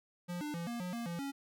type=tone with pitch steps; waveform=square; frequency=175.9 / 298 / 169.9 / 236.6 / 179.8 / 234.5 / 170.9 / 277.6 Hz; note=F3 / D4 / F3 / A#3 / F#3 / A#3 / F3 / C#4; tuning=+13 / +25 / -47 / +26 / -49 / +11 / -37 / +3 cents; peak=-38 dBFS; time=0.28-1.32 s; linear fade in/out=20 ms; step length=130 ms; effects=none